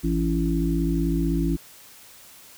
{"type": "harmonic tone", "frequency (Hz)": 55.8, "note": "A1", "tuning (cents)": 25, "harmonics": [1, 3, 5, 6], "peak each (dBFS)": [-25, -25, -26, -28], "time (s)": [0.03, 1.57], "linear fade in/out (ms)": 20, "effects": ["white hiss -48 dBFS RMS until 2.57 s"]}